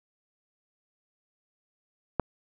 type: click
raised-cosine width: 1 ms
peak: -10 dBFS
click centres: 2.197 s
effects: none